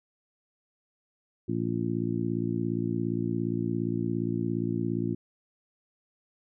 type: harmonic tone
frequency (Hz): 57.3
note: A#1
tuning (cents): -29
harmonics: 2 / 3 / 4 / 5 / 6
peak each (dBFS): -33 / -33 / -33 / -33 / -33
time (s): 1.48-5.15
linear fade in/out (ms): 10
effects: none